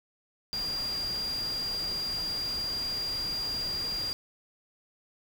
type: tone in noise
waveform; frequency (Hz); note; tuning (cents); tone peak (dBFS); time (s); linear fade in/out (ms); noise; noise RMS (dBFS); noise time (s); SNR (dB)
sine; 4789; D8; +33; -30; 0.53-4.13; 0; pink; -42; 0.53-4.13; +9
effects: none